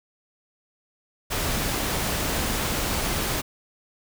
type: noise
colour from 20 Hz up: pink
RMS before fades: -26 dBFS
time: 1.3-3.42 s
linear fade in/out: 20 ms
effects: none